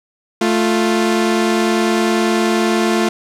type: tone pair together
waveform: sawtooth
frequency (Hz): 220 / 349.9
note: A3 / F4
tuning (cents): 0 / +3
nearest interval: minor sixth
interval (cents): 803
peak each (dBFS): -12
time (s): 0.41-3.09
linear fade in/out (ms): 5
effects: low-pass 9000 Hz 12 dB/octave + 8-bit